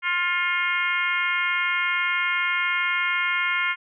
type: harmonic tone with a mistuned harmonic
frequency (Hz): 352.1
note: F4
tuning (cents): +14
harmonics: 3 / 4 / 5 / 6 / 7 / 8 / 9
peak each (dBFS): -30 / -27 / -30 / -24 / -34 / -34 / -38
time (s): 0.02-3.76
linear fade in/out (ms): 50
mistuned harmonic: 6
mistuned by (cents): +24
effects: none